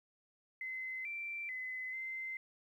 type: tone with pitch steps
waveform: sine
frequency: 2051 / 2348 / 2029 / 2073 Hz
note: C7 / D7 / B6 / C7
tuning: -35 / -1 / +46 / -17 cents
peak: -39 dBFS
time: 0.61-2.37 s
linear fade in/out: 2 ms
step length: 440 ms
effects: 12-bit